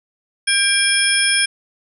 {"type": "tone cluster", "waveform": "sine", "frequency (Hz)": [1603, 2364, 3279, 5260, 9660], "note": ["G6", "D7", "G#7", "E8", "D9"], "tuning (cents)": [38, 11, -23, -5, 48], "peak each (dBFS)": -20, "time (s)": [0.47, 1.46], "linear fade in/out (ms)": 10, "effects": []}